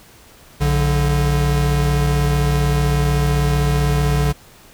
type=tone pair together; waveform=square; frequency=60.3 / 145.13 Hz; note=B1 / D3; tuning=-41 / -20 cents; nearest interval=octave + minor third; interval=1521 cents; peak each=-19 / -17 dBFS; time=0.6-4.33 s; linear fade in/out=20 ms; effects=pink hiss -46 dBFS RMS until 4.73 s